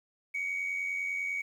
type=tone pair together; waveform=sine; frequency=2170 / 2260 Hz; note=C#7 / C#7; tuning=-37 / +33 cents; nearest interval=minor second; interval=70 cents; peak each=-37 / -30 dBFS; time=0.34-1.42 s; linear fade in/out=10 ms; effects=tanh soft clip ceiling -27 dBFS + 10-bit